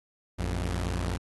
sawtooth tone pair together, 56.23 / 89 Hz, A1 / F2, +38 / +33 cents, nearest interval minor sixth, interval 795 cents, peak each -27 dBFS, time 0.38-1.18 s, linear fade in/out 20 ms, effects AAC 32 kbps

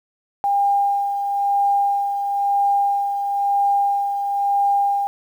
sine tone with tremolo, 803 Hz, G5, 41 cents sharp, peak -14 dBFS, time 0.44-5.07 s, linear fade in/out 0 ms, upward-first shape sine, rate 1 Hz, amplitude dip 50%, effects 8-bit

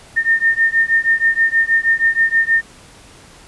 sine beating tone pair, 1815 / 1821.3 Hz, A#6 / A#6, -47 / -41 cents, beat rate 6.3 Hz, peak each -15 / -15 dBFS, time 0.16-2.62 s, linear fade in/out 20 ms, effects pink hiss -43 dBFS RMS until 3.47 s + resampled to 24000 Hz

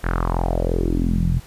sawtooth tone with low-pass filter sweep, 42.99 Hz, F1, 27 cents flat, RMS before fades -20 dBFS, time 0.03-1.4 s, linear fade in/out 20 ms, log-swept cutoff 1700 to 130 Hz, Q 4.4, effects pink hiss -46 dBFS RMS until 1.46 s + resampled to 32000 Hz

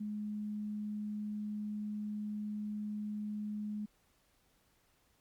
sine tone, 210 Hz, G#3, 19 cents sharp, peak -36 dBFS, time 0-3.86 s, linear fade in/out 10 ms, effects pink hiss -72 dBFS RMS until 5.2 s + MP3 96 kbps

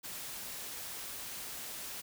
white noise, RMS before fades -43 dBFS, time 0.03-2.02 s, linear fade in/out 20 ms, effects none

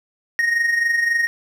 triangle tone with amplitude modulation, 1864.7 Hz, A#6, in tune, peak -12 dBFS, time 0.39-1.27 s, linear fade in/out 0 ms, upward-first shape sine, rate 23.7 Hz, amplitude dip 55%, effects none

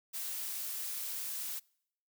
blue noise, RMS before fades -39 dBFS, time 0.13-1.6 s, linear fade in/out 20 ms, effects noise-tail reverb RT60 0.7 s tail -26 dB re dry

